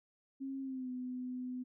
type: tone with pitch glide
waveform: sine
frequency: 270 to 251.9 Hz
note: C#4 to B3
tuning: -45 to +34 cents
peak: -38 dBFS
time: 0.4-1.64 s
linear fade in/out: 20 ms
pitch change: -121 cents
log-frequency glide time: 0.61-0.9 s
effects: none